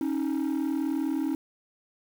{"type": "tone pair together", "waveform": "triangle", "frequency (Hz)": [274.5, 314.1], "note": ["C#4", "D#4"], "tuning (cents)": [-17, 16], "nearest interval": "major second", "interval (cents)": 233, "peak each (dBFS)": -25, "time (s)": [0.01, 1.35], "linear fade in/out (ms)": 2, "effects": ["tanh soft clip ceiling -21 dBFS", "8-bit"]}